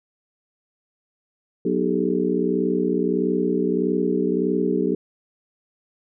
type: harmonic tone with a mistuned harmonic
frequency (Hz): 61.74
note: B1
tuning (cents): 0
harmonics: 3 / 4 / 5 / 6 / 7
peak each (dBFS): -26 / -25 / -25 / -24 / -26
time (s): 1.65-4.95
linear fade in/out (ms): 5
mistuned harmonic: 6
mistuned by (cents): +92
effects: none